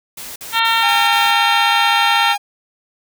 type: noise bursts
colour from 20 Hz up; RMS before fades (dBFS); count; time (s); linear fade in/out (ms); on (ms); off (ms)
white; -31; 5; 0.17-1.312; 5; 190; 48
type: harmonic tone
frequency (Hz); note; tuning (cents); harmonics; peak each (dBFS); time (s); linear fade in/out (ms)
455.6; A#4; -40; 2 / 3 / 4 / 5 / 6 / 7 / 8 / 9; -18 / -19 / -21 / -24 / -22 / -21 / -22 / -27; 0.52-2.36; 50
type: tone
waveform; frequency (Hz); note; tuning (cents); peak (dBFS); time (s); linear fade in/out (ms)
45% pulse; 815; G#5; -33; -18; 0.82-2.38; 20
effects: none